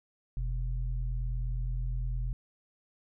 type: tone pair together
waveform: sine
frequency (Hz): 44.39 / 123.47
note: F1 / B2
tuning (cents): +29 / 0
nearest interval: octave + tritone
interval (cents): 1771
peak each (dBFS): -30 / -37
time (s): 0.37-2.33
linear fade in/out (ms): 0
effects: none